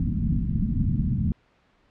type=low-pass noise; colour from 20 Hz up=white; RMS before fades=-24 dBFS; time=0-1.32 s; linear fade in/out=2 ms; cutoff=230 Hz; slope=48 dB/octave; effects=pink hiss -63 dBFS RMS until 1.9 s + low-pass 3000 Hz 12 dB/octave